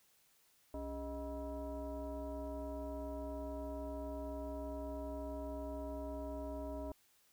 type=tone with frequency modulation; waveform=sine; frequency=280.4 Hz; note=C#4; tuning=20 cents sharp; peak=-40 dBFS; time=0.74-6.92 s; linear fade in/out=2 ms; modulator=344 Hz; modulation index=1.5; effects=white hiss -71 dBFS RMS until 7.32 s